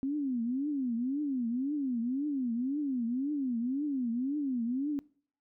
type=tone with vibrato; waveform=sine; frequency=261.6 Hz; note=C4; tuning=in tune; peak=-29 dBFS; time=0.03-4.99 s; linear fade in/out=0 ms; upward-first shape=triangle; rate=1.9 Hz; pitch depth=260 cents each way; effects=noise-tail reverb RT60 0.5 s tail -23 dB re dry